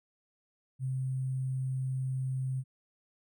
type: tone with sample-and-hold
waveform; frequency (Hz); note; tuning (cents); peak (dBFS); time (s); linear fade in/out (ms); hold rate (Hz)
sine; 130.81; C3; 0; -30; 0.79-2.64; 50; 8820
effects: none